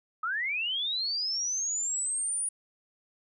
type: linear sweep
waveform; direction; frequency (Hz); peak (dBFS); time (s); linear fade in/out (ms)
sine; up; 1239 to 9690; -28; 0.23-2.49; 5
effects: none